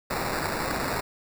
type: noise with sample-and-hold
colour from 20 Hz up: blue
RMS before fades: -29 dBFS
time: 0.1-1.01 s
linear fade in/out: 10 ms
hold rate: 3150 Hz
effects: none

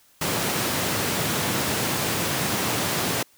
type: high-pass noise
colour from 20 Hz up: pink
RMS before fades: -25 dBFS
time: 0.21-3.23 s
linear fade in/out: 5 ms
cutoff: 100 Hz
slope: 24 dB/octave
effects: white hiss -58 dBFS RMS until 3.37 s

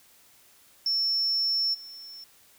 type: tone with level steps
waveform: triangle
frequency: 5400 Hz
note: E8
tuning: 41 cents sharp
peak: -21 / -40 dBFS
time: 0.86-2.24 s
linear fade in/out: 2 ms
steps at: 1.73 s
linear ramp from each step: 20 ms
effects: tanh soft clip ceiling -19 dBFS + white hiss -58 dBFS RMS until 2.58 s

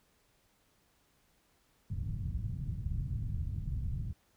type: low-pass noise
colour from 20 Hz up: white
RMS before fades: -36 dBFS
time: 1.9-4.13 s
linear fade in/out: 5 ms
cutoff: 130 Hz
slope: 24 dB/octave
effects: pink hiss -71 dBFS RMS until 4.36 s

